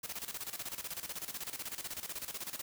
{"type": "noise with tremolo", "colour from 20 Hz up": "white", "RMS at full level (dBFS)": -40, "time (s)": [0.03, 2.62], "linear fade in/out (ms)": 10, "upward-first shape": "square", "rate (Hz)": 16, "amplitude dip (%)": 75, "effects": []}